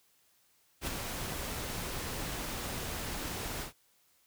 pink noise with ADSR envelope, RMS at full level -33 dBFS, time 0.81-3.73 s, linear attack 63 ms, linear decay 8 ms, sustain -5 dB, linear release 120 ms, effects white hiss -69 dBFS RMS until 4.26 s

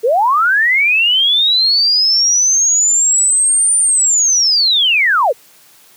sine linear two-way sweep, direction up then down, 415.3 to 9190 to 415.3 Hz, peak -9 dBFS, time 0.03-5.33 s, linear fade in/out 20 ms, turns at 3.78 s, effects white hiss -46 dBFS RMS until 5.96 s + high-pass 100 Hz 12 dB/octave

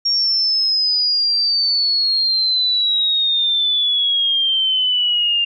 sine exponential sweep, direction down, 5570 to 2794 Hz, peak -14 dBFS, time 0.05-5.45 s, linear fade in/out 10 ms, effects none

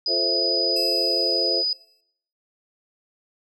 sine tone, 4966 Hz, D#8, 4 cents flat, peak -21 dBFS, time 0.06-1.73 s, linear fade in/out 2 ms
sine chord, F major seventh, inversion none, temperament equal with one note detuned, 349.2 / 440 / 525.4 / 659.3 Hz, F4 / A4 / C5 / E5, 0 / 0 / +7 / 0 cents, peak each -29 dBFS, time 0.07-1.64 s, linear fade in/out 50 ms
10% pulse tone with exponential decay, 2637 Hz, E7, in tune, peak -24 dBFS, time 0.76-2.01 s, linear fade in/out 5 ms, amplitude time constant 270 ms
effects noise-tail reverb RT60 0.7 s tail -23 dB re dry

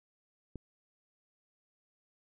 click, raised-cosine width 3 ms, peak -29 dBFS, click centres 0.557 s, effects none

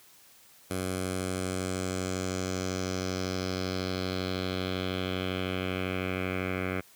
10% pulse tone with low-pass filter sweep, 92.7 Hz, F#2, 4 cents sharp, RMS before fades -32 dBFS, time 0.7-6.81 s, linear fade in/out 10 ms, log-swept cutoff 11000 to 2100 Hz, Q 3, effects white hiss -57 dBFS RMS until 6.95 s + high-pass 60 Hz 12 dB/octave

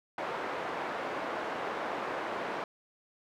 pink band-pass noise, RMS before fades -36 dBFS, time 0.18-2.64 s, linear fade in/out 2 ms, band 450 to 1500 Hz, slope 12 dB/octave, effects none

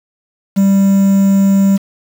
triangle tone with quantisation, 196 Hz, G3, in tune, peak -5 dBFS, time 0.56-1.78 s, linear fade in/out 20 ms, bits 5, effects none

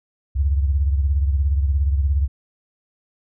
sine beating tone pair, 69.3 / 86.3 Hz, C#2 / F2, 0 / -20 cents, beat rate 17 Hz, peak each -16 / -25 dBFS, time 0.35-2.28 s, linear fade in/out 20 ms, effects none

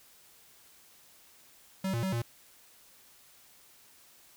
square tone with pitch steps, 190.9 / 117 / 190 / 117.4 Hz, G3 / A#2 / F#3 / A#2, -46 / +7 / +46 / +13 cents, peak -30 dBFS, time 1.84-2.22 s, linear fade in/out 5 ms, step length 95 ms, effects white hiss -59 dBFS RMS until 4.36 s

